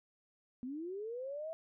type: linear sweep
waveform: sine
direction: up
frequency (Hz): 240 to 659.3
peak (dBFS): -39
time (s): 0.63-1.53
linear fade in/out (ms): 0
effects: none